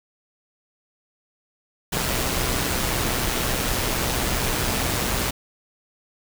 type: noise with amplitude modulation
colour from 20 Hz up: pink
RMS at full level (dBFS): -22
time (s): 1.92-5.31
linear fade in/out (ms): 10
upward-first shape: sine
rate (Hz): 125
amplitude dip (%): 40
effects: none